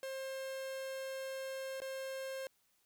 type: tone with dropouts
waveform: 45% pulse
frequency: 532 Hz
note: C5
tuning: 29 cents sharp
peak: -40 dBFS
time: 0.03-2.47 s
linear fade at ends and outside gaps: 1 ms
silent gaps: 1.803-1.818 s
effects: white hiss -75 dBFS RMS until 2.85 s